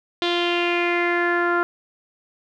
sawtooth tone with low-pass filter sweep, 347.7 Hz, F4, 8 cents flat, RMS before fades -21 dBFS, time 0.22-1.63 s, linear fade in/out 0 ms, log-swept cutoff 3600 to 1400 Hz, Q 4.7, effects none

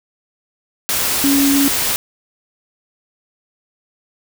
sine tone in noise, 278.8 Hz, C#4, 10 cents sharp, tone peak -12 dBFS, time 1.24-1.68 s, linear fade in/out 0 ms, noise white, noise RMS -18 dBFS, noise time 0.89-1.96 s, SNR +3 dB, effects none

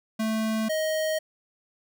square tone pair in turn, 220 / 627.5 Hz, A3 / D#5, 0 / +15 cents, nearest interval octave + tritone, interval 1815 cents, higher second, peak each -25 dBFS, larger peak neither, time 0.19-0.69 / 0.69-1.19 s, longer neither, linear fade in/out 10 ms, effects none

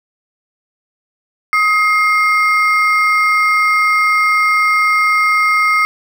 triangle ring-modulated tone, 1692 Hz, G#6, 32 cents sharp, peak -5 dBFS, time 1.53-5.85 s, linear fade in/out 0 ms, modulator 432 Hz, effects none

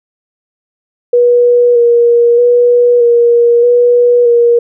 sine tone with vibrato, 478.9 Hz, A#4, 47 cents sharp, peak -4 dBFS, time 1.13-4.59 s, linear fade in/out 5 ms, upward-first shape square, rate 0.8 Hz, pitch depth 20 cents each way, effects none

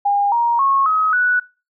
sine tone with pitch steps, 810 / 941.3 / 1093.8 / 1271 / 1477 Hz, G#5 / A#5 / C#6 / D#6 / F#6, -43 / +17 / -23 / +36 / -3 cents, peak -13 dBFS, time 0.05-1.4 s, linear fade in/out 10 ms, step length 270 ms, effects noise-tail reverb RT60 0.3 s tail -21 dB re dry

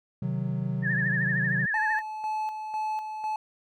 triangle chord, C diminished, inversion none, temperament equal, 130.81 / 155.56 / 185 Hz, C3 / Eb3 / Gb3, 0 / 0 / 0 cents, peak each -28 / -31 / -29 dBFS, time 0.22-1.66 s, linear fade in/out 5 ms
sine tone with vibrato, 1749 Hz, A6, 11 cents flat, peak -25 dBFS, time 0.82-2.02 s, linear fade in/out 50 ms, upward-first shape triangle, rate 13 Hz, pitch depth 110 cents each way
triangle tone with tremolo, 863 Hz, A5, 34 cents flat, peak -25 dBFS, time 1.74-3.36 s, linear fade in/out 2 ms, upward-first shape square, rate 2 Hz, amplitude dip 50%
effects none

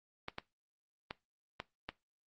clicks, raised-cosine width 0.3 ms, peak -23 dBFS, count 5, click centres 0.284 / 0.384 / 1.109 / 1.601 / 1.89 s, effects noise-tail reverb RT60 0.2 s tail -19 dB re dry + Opus 24 kbps

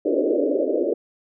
white band-pass noise, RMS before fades -21 dBFS, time 0.05-0.94 s, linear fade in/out 5 ms, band 260 to 600 Hz, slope 96 dB/octave, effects none

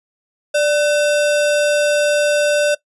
sine tone with sample-and-hold, 589 Hz, D5, 5 cents sharp, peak -12 dBFS, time 0.54-2.75 s, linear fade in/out 10 ms, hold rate 2100 Hz, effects noise-tail reverb RT60 0.1 s tail -19 dB re dry + resampled to 24000 Hz

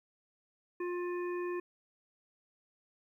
harmonic tone, 353.9 Hz, F4, 23 cents sharp, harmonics 1 / 3 / 5 / 7, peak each -34 / -44 / -48 / -51 dBFS, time 0.8-1.6 s, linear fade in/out 5 ms, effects 12-bit

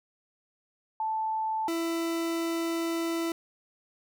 sine / 40% pulse tone pair in turn, 878 / 332.5 Hz, A5 / E4, -4 / +15 cents, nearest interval octave + perfect fourth, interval 1681 cents, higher first, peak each -27 dBFS, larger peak neither, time 1-1.68 / 1.68-3.32 s, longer second, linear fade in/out 2 ms, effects none

